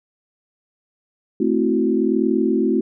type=chord; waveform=sine; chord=F# half-diminished seventh; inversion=first; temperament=equal; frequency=220 / 261.6 / 329.6 / 370 Hz; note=A3 / C4 / E4 / F#4; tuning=0 / 0 / 0 / 0 cents; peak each=-21 dBFS; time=1.4-2.81 s; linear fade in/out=5 ms; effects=none